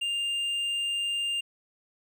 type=tone with hard clipping; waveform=triangle; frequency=2801 Hz; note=F7; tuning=4 cents sharp; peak=-28 dBFS; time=0.01-1.41 s; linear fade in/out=10 ms; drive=8 dB; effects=none